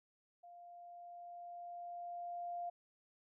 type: tone with level ramp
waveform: sine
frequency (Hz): 698.5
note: F5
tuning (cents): 0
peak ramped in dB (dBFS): -54 to -39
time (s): 0.43-2.7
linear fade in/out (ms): 10
effects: none